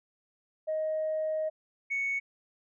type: tone pair in turn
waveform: sine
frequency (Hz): 626 / 2219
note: D#5 / C#7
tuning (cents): +10 / +1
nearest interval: octave + minor seventh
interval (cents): 2191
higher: second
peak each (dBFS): -27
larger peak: neither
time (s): 0.67-1.5 / 1.9-2.2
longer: first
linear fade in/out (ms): 20
effects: tanh soft clip ceiling -24 dBFS